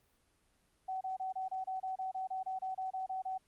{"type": "tone bursts", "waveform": "sine", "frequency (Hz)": 756, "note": "F#5", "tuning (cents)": 37, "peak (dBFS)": -35, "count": 16, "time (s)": [0.88, 3.38], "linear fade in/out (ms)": 10, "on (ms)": 130, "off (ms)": 28, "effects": ["pink hiss -73 dBFS RMS until 3.47 s", "Opus 32 kbps"]}